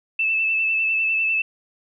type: tone with vibrato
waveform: sine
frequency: 2637 Hz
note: E7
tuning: in tune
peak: -18 dBFS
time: 0.19-1.42 s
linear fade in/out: 5 ms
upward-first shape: sine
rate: 10 Hz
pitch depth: 26 cents each way
effects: none